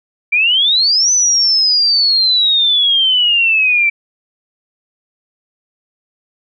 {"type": "exponential two-way sweep", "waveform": "sine", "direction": "up then down", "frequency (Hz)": [2321, 6090, 2321], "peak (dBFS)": -9, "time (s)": [0.32, 3.9], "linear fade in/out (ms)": 10, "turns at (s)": 1.12, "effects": []}